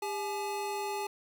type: tone pair together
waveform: square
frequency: 401.1 / 849.9 Hz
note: G4 / G#5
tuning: +40 / +40 cents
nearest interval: octave + minor second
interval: 1300 cents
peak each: -37 / -36 dBFS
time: 0.02-1.07 s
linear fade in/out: 5 ms
effects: none